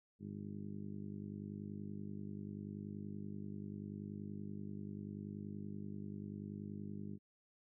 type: harmonic tone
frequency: 50.4 Hz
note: G1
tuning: 49 cents sharp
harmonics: 2 / 3 / 4 / 5 / 6 / 7 / 8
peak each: -51 / -51 / -46 / -57 / -54 / -59 / -59 dBFS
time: 0.19-7.19 s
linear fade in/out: 50 ms
effects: none